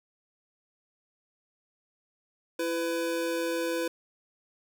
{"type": "tone pair together", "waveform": "square", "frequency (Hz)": [334.8, 501.3], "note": ["E4", "B4"], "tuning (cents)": [27, 26], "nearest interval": "perfect fifth", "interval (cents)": 699, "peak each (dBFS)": [-32, -31], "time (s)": [2.59, 3.88], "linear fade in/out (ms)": 5, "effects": []}